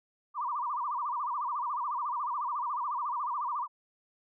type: tone with vibrato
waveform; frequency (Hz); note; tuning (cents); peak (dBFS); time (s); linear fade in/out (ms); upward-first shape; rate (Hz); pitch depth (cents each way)
sine; 1068; C6; +35; -30; 0.34-3.68; 50; sine; 14; 220
effects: none